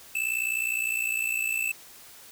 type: tone with amplitude modulation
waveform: square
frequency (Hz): 2637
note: E7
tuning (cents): 0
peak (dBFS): -23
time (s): 0.15-1.72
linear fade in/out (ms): 5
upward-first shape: sine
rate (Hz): 59.8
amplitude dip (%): 80
effects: white hiss -49 dBFS RMS until 2.31 s